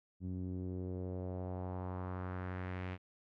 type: tone with low-pass filter sweep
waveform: sawtooth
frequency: 91.7 Hz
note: F#2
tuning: 15 cents flat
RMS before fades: -41 dBFS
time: 0.2-2.98 s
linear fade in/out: 50 ms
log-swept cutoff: 230 to 2500 Hz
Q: 2
effects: none